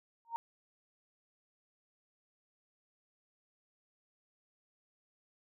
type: tone with exponential growth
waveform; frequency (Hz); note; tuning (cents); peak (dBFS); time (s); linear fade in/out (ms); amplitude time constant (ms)
sine; 925; A#5; -14; -29; 0.25-0.36; 0; 22
effects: none